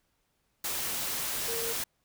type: tone in noise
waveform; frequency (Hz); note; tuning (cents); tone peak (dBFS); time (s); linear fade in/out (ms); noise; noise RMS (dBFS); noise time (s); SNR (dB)
sine; 461.1; A#4; -19; -35; 1.48-1.73; 5; white; -33; 0.64-1.84; -5
effects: pink hiss -75 dBFS RMS until 2.04 s